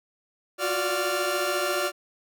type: tone cluster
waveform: sawtooth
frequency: 352.8 / 367 / 584 / 1385 Hz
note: F4 / F#4 / D5 / F6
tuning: +18 / -14 / -10 / -15 cents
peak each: -30 / -27 / -24 / -26 dBFS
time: 0.58-1.92 s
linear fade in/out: 50 ms
effects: none